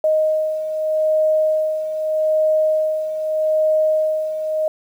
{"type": "beating tone pair", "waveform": "sine", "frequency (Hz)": [622.3, 623.11], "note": ["D#5", "D#5"], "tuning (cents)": [0, 2], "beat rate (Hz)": 0.81, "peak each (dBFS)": [-23, -16], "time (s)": [0.04, 4.68], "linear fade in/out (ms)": 2, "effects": ["8-bit"]}